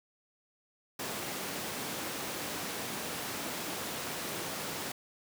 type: high-pass noise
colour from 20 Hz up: pink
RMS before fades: -38 dBFS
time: 0.99-4.92 s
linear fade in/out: 5 ms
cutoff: 190 Hz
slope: 12 dB/octave
effects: none